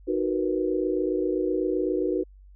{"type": "chord", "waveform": "sine", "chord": "B major seventh", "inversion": "first", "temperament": "equal", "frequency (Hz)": [311.1, 370, 466.2, 493.9], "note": ["D#4", "F#4", "A#4", "B4"], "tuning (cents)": [0, 0, 0, 0], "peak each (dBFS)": [-28, -26, -32, -30], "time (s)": [0.07, 2.24], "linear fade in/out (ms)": 20, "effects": ["added 48 Hz sine -47 dBFS peak until 2.55 s"]}